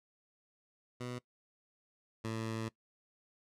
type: tone pair in turn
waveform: 15% pulse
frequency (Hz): 123.5 / 111.97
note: B2 / A2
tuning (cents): 0 / +31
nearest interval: major second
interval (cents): 169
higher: first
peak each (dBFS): -33 / -30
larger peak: second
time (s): 1-1.19 / 2.24-2.69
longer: second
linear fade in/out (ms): 10
effects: noise-tail reverb RT60 0.1 s tail -20 dB re dry + low-pass 9000 Hz 12 dB/octave